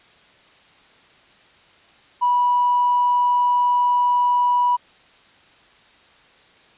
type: tone with tanh clipping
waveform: triangle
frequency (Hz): 978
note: B5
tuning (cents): -17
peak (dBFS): -14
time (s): 2.21-4.77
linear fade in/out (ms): 20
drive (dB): 1
effects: white hiss -52 dBFS RMS until 6.77 s + resampled to 8000 Hz